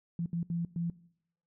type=tone bursts at uneven times; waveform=sine; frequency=170 Hz; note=F3; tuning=46 cents flat; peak=-30 dBFS; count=4; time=0.19-0.26 / 0.33-0.43 / 0.5-0.65 / 0.76-0.9 s; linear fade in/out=2 ms; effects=noise-tail reverb RT60 0.7 s tail -20 dB re dry